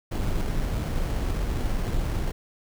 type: noise with sample-and-hold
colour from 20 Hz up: brown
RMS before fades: -26 dBFS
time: 0.11-2.32 s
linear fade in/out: 10 ms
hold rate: 3675 Hz
effects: none